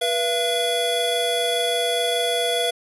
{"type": "tone cluster", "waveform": "square", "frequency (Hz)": [486.7, 681, 3380], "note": ["B4", "F5", "G#7"], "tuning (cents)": [-25, -44, 30], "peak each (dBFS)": [-25, -25, -25], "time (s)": [0.01, 2.71], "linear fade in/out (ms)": 10, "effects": ["resampled to 32000 Hz"]}